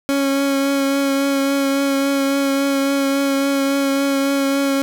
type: tone with vibrato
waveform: 30% pulse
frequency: 276.1 Hz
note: C#4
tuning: 7 cents flat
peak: -13 dBFS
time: 0.09-4.82 s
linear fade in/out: 0 ms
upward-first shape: triangle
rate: 3.6 Hz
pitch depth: 18 cents each way
effects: none